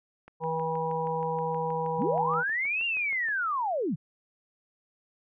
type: click train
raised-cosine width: 0.5 ms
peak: -33 dBFS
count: 20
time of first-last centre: 0.28-3.286 s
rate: 6.32 Hz
type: harmonic tone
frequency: 161.7 Hz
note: E3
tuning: 33 cents flat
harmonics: 1 / 3 / 5 / 6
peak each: -35 / -31 / -34 / -32 dBFS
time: 0.4-2.44 s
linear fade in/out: 50 ms
type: linear two-way sweep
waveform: sine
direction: up then down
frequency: 119.1 to 2815 to 119.1 Hz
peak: -26 dBFS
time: 1.98-3.96 s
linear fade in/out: 20 ms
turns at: 2.85 s
effects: none